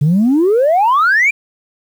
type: exponential sweep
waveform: sine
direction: up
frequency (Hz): 138.59 to 2423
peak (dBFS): -7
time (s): 0.01-1.31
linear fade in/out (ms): 10
effects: tanh soft clip ceiling -6 dBFS + 7-bit